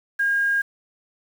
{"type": "tone with quantisation", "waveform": "sine", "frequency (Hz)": 1620, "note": "G#6", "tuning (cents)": -43, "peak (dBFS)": -18, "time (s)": [0.19, 0.62], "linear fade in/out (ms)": 10, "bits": 7, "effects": []}